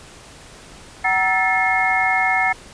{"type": "tone cluster", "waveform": "sine", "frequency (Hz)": [755, 942, 1313, 1757, 2156], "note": ["F#5", "A#5", "E6", "A6", "C#7"], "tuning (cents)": [35, 18, -7, -3, -49], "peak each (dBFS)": [-20, -26, -27, -22, -19], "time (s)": [1.04, 2.53], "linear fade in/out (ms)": 10, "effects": ["pink hiss -42 dBFS RMS until 2.73 s", "resampled to 22050 Hz"]}